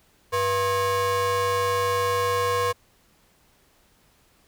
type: ring-modulated tone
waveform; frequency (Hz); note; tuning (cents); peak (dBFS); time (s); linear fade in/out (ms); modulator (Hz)
square; 291.6; D4; -12; -19; 0.32-2.73; 20; 778
effects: pink hiss -61 dBFS RMS until 4.47 s